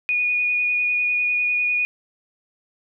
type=tone with vibrato; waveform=sine; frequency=2460 Hz; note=D#7; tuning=20 cents flat; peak=-18 dBFS; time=0.09-1.85 s; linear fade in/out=0 ms; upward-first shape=sine; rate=10 Hz; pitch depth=13 cents each way; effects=none